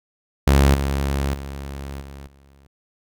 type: tone with level steps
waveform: sawtooth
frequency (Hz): 69.1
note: C#2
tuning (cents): -5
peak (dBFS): -8 / -16 / -26 / -32 / -46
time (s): 0.47-2.67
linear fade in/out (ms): 5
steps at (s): 0.74 / 1.34 / 2.01 / 2.27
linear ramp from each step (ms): 2
effects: none